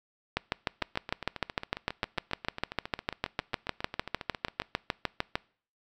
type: two click trains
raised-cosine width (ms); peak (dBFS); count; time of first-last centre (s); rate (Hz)
0.3; -20 / -11; 29 / 34; 0.82-4.619 / 0.37-5.355; 7.37 / 6.62
effects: noise-tail reverb RT60 0.5 s tail -24 dB re dry